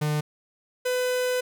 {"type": "tone pair in turn", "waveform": "45% pulse", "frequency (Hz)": [150.3, 501.5], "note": ["D3", "B4"], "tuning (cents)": [40, 26], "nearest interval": "octave + major sixth", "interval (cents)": 2086, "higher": "second", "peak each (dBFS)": -23, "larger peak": "neither", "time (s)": [[0.01, 0.21], [0.85, 1.41]], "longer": "second", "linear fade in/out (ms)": 10, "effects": []}